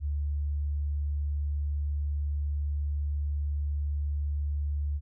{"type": "tone", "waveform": "sine", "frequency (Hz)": 72.8, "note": "D2", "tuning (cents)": -15, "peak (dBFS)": -27, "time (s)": [0, 5.01], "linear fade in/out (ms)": 50, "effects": []}